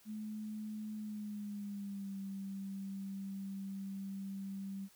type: tone with pitch glide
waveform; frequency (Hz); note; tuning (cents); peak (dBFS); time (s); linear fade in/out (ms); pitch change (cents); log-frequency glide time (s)
sine; 214.1 to 195.2; A3 to G3; -47 to -7; -40; 0.05-4.89; 50; -160; 0.95-2.18
effects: white hiss -65 dBFS RMS until 4.95 s